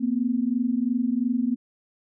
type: tone pair together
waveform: sine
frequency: 233.1 / 256 Hz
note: A#3 / C4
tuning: 0 / -38 cents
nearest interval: major second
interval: 162 cents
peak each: -24 dBFS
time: 0-1.56 s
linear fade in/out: 20 ms
effects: none